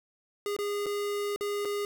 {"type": "tone with dropouts", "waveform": "square", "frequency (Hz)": 409.2, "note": "G#4", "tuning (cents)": -26, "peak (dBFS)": -30, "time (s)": [0.46, 1.85], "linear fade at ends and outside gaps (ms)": 1, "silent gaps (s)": [[0.565, 0.588], [0.86, 0.865], [1.361, 1.409], [1.65, 1.654]], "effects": ["10-bit"]}